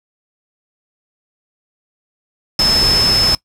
sine tone in noise, 5220 Hz, E8, 18 cents flat, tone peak -11 dBFS, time 2.59-3.35 s, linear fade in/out 2 ms, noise pink, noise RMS -19 dBFS, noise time 2.59-3.35 s, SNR +5 dB, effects noise-tail reverb RT60 0.1 s tail -20 dB re dry + low-pass 12000 Hz 12 dB/octave

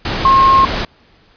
sine tone in noise, 1073 Hz, C6, 43 cents sharp, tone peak -6 dBFS, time 0.25-0.65 s, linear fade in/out 2 ms, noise pink, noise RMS -19 dBFS, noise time 0.05-0.85 s, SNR +10 dB, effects pink hiss -50 dBFS RMS until 1.36 s + resampled to 11025 Hz

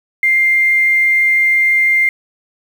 sine tone with quantisation, 2102 Hz, C7, 7 cents sharp, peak -9 dBFS, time 0.23-2.09 s, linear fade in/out 2 ms, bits 6, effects none

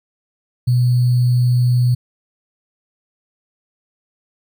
sine tone with sample-and-hold, 123.47 Hz, B2, in tune, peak -11 dBFS, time 0.67-1.95 s, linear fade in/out 10 ms, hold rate 4410 Hz, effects none

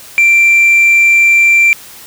sine tone with tanh clipping, 2356 Hz, D7, 5 cents sharp, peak -5 dBFS, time 0.18-1.73 s, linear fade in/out 0 ms, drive 1 dB, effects white hiss -34 dBFS RMS until 2.06 s

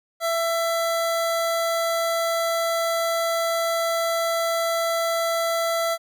square tone pair together, 666.6 / 1337 Hz, E5 / E6, +19 / +24 cents, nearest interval octave, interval 1205 cents, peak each -23 / -28 dBFS, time 0.2-5.98 s, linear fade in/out 50 ms, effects none

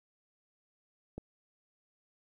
click, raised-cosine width 2 ms, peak -27 dBFS, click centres 1.18 s, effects 11-bit

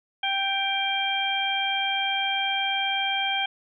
harmonic tone with a mistuned harmonic, 784 Hz, G5, in tune, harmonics 1 / 2 / 3 / 4, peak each -28 / -32 / -29 / -27 dBFS, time 0.23-3.46 s, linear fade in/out 5 ms, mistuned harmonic 4, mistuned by +31 cents, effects none

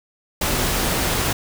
pink noise, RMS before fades -21 dBFS, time 0.41-1.33 s, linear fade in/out 5 ms, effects none

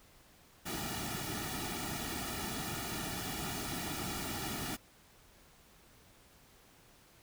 pink noise with comb filter, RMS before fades -39 dBFS, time 0.65-4.77 s, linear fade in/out 20 ms, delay 1.9 ms, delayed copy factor -0.75, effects pink hiss -62 dBFS RMS until 7.22 s

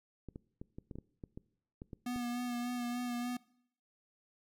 clicks, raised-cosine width 3 ms, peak -32 dBFS, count 12, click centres 0.287 / 0.359 / 0.615 / 0.785 / 0.912 / 0.956 / 0.986 / 1.238 / 1.375 / 1.819 / 1.932 / 2.161 s
square tone with vibrato, 243.4 Hz, B3, 25 cents flat, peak -36 dBFS, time 2.06-3.37 s, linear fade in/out 5 ms, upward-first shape sine, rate 3.4 Hz, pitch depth 24 cents each way
effects noise-tail reverb RT60 0.7 s tail -22 dB re dry

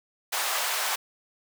pink high-pass noise, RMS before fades -28 dBFS, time 0.32-0.96 s, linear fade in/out 10 ms, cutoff 670 Hz, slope 24 dB/octave, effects none

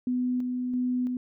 sine tone with tremolo, 249.8 Hz, B3, 20 cents sharp, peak -24 dBFS, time 0.07-1.17 s, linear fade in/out 2 ms, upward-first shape square, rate 1.5 Hz, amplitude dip 30%, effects none

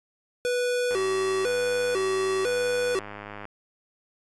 square tone with vibrato, 433.1 Hz, A4, 27 cents flat, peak -24 dBFS, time 0.45-2.99 s, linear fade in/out 0 ms, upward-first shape square, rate 1 Hz, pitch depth 220 cents each way
click train, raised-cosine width 0.5 ms, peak -23 dBFS, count 263, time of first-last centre 0.91-3.454 s, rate 103 Hz
effects resampled to 24000 Hz

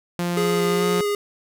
sawtooth tone with pitch glide, 174.61 to 177.97 Hz, F3 to F3, 0 to +33 cents, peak -18 dBFS, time 0.19-1.01 s, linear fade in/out 0 ms, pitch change +33 cents, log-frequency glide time 0.64-0.82 s
square tone with vibrato, 412.7 Hz, G#4, 11 cents flat, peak -21 dBFS, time 0.37-1.15 s, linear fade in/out 2 ms, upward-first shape square, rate 2.2 Hz, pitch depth 11 cents each way
effects none

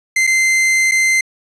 45% pulse tone with dropouts, 2077 Hz, C7, 13 cents flat, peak -11 dBFS, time 0.16-1.21 s, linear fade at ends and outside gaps 5 ms, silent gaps 0.269-0.273 / 0.913-0.918 s, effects resampled to 22050 Hz + 8-bit

